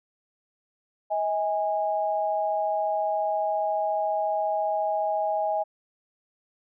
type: tone pair together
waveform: sine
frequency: 637 / 822.6 Hz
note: D#5 / G#5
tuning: +41 / -17 cents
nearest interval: major third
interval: 442 cents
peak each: -26 dBFS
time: 1.1-5.64 s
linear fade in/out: 20 ms
effects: none